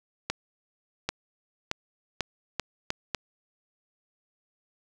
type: accelerating click train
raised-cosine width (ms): 0.2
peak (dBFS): -10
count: 7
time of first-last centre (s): 0.3-3.147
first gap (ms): 790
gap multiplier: 0.79
effects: none